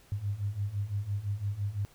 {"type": "beating tone pair", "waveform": "sine", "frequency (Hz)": [98, 103.9], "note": ["G2", "G#2"], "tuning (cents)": [0, 1], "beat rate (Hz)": 5.9, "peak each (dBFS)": [-35, -32], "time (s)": [0.12, 1.85], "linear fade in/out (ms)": 0, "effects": ["pink hiss -60 dBFS RMS until 1.94 s"]}